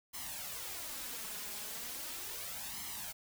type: noise with flanger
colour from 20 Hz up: white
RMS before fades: -43 dBFS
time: 0.13-3.13 s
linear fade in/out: 20 ms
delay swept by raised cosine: 0.96 to 4.86 ms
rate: 0.37 Hz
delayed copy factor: +0.7
effects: none